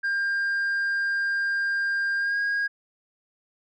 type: tone with pitch glide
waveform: sine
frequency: 1600 to 1633.6 Hz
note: G6 to G#6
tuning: +35 to -29 cents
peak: -20 dBFS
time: 0.03-2.68 s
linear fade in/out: 20 ms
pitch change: +36 cents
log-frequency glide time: 2.17-2.38 s
effects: tanh soft clip ceiling -22 dBFS